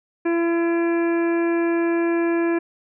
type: harmonic tone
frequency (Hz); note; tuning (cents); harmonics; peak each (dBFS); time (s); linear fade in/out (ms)
337.7; E4; +42; 1 / 2 / 3 / 4 / 5 / 6 / 7 / 8; -18 / -30 / -33 / -39 / -32 / -46 / -35 / -48; 0.25-2.59; 10
effects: none